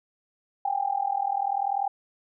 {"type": "tone with amplitude modulation", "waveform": "sine", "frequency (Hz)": 796, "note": "G5", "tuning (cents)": 26, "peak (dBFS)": -20, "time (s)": [0.65, 1.88], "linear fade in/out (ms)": 5, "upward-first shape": "sine", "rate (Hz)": 40.3, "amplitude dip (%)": 90, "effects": []}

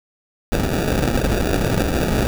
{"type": "noise with sample-and-hold", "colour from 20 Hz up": "pink", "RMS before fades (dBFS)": -19, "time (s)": [0.52, 2.27], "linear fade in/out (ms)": 0, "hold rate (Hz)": 1050, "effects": []}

